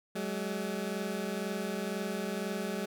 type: tone pair together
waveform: 20% pulse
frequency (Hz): 190 / 212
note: F#3 / G#3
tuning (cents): +46 / +36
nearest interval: major second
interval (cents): 190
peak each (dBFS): -31 / -31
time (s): 0.15-2.86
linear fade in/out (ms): 10
effects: none